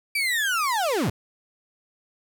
35% pulse linear sweep, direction down, 2349 to 77.78 Hz, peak -20 dBFS, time 0.15-1.1 s, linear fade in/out 5 ms, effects 9-bit

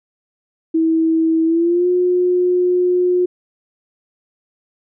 sine tone with pitch glide, 324.1 to 359.6 Hz, E4 to F#4, -29 to -49 cents, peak -12 dBFS, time 0.74-3.26 s, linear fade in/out 10 ms, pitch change +180 cents, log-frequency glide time 1.45-1.88 s, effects none

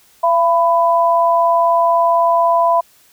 sine tone pair together, 679 / 997 Hz, F5 / B5, -49 / +16 cents, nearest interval perfect fifth, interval 665 cents, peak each -13 dBFS, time 0.23-2.81 s, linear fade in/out 10 ms, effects white hiss -51 dBFS RMS until 3.12 s

